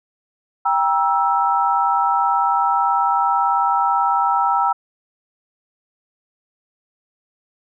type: chord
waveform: sine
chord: E diminished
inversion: first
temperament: just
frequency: 791.1 / 949.3 / 1318.5 Hz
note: G5 / Bb5 / E6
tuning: +16 / +31 / 0 cents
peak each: -19 dBFS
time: 0.65-4.73 s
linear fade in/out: 10 ms
effects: none